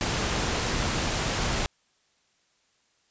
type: noise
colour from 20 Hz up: pink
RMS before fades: -27 dBFS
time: 0.01-1.66 s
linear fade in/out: 0 ms
effects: white hiss -68 dBFS RMS until 3.1 s + resampled to 16000 Hz